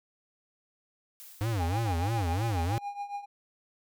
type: noise with exponential decay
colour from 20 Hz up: blue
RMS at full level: -46 dBFS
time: 1.2-2.26 s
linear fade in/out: 0 ms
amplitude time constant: 230 ms
type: tone with vibrato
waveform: square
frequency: 98 Hz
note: G2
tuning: in tune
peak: -28 dBFS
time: 1.41-2.78 s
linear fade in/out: 0 ms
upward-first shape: sine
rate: 3.1 Hz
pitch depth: 300 cents each way
type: tone with tremolo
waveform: triangle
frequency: 811 Hz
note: G#5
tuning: 41 cents flat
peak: -29 dBFS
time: 1.59-3.26 s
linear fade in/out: 20 ms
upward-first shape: triangle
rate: 7.2 Hz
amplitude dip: 85%
effects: none